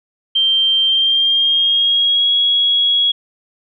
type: tone with pitch glide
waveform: sine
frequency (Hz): 3150 to 3326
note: G7 to G#7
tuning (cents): +8 to +2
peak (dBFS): -11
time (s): 0.35-3.12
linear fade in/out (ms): 10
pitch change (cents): +94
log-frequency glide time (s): 0.86-2.33
effects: none